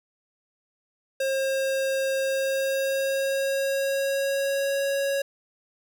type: tone with pitch glide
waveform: square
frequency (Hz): 536 to 553.6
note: C5 to C#5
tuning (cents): +42 to -2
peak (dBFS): -24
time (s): 1.2-5.22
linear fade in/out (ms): 5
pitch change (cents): +56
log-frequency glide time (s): 2.19-4.81
effects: none